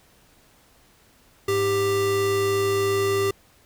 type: tone pair together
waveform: square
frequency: 103.83 / 394.3 Hz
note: G#2 / G4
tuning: 0 / +10 cents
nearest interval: octave + major seventh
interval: 2310 cents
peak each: -31 / -21 dBFS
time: 1.48-3.31 s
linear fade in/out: 5 ms
effects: pink hiss -57 dBFS RMS until 3.65 s